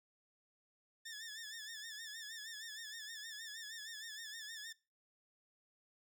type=tone with vibrato; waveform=15% pulse; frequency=1760 Hz; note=A6; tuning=in tune; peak=-40 dBFS; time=1.05-4.73 s; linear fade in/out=10 ms; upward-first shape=sine; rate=6.4 Hz; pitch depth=84 cents each way; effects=noise-tail reverb RT60 0.3 s tail -21 dB re dry